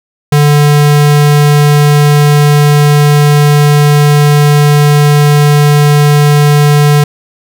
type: tone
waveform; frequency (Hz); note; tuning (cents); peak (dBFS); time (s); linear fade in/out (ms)
square; 146.83; D3; 0; -4; 0.32-7.04; 5
effects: none